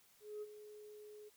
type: tone with ADSR envelope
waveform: sine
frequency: 421.5 Hz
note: G#4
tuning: 26 cents sharp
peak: -40 dBFS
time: 0.2-1.3 s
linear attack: 220 ms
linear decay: 36 ms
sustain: -12 dB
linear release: 23 ms
effects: tanh soft clip ceiling -40 dBFS + white hiss -69 dBFS RMS until 1.36 s